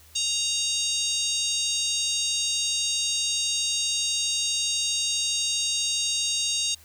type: harmonic tone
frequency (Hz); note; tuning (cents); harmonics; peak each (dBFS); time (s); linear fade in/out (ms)
932.3; A#5; 0; 3 / 4 / 5 / 6 / 7 / 8 / 9 / 10; -32 / -28 / -32 / -36 / -29 / -37 / -36 / -39; 0.15-6.75; 10
effects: added 78 Hz sine -54 dBFS peak until 6.84 s + white hiss -54 dBFS RMS until 6.84 s